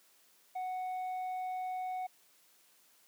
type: tone with tanh clipping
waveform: sine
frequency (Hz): 740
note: F#5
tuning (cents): 0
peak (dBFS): -36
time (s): 0.55-2.07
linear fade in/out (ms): 10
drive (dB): 4
effects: white hiss -66 dBFS RMS until 3.07 s + high-pass 200 Hz 12 dB/octave